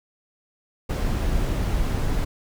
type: noise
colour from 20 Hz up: brown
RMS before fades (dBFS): -23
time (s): 0.89-2.25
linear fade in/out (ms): 10
effects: none